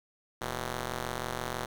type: ring-modulated tone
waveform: 5% pulse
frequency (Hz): 123.47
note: B2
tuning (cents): 0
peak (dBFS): -19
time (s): 0.41-1.66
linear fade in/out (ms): 10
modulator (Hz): 270
effects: none